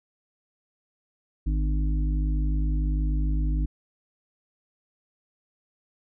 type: harmonic tone with a mistuned harmonic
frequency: 50.7 Hz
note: G#1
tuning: 41 cents flat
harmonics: 1 / 3 / 5 / 6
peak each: -22 / -33 / -37 / -37 dBFS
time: 1.46-3.66 s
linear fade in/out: 10 ms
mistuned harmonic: 1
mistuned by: +91 cents
effects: none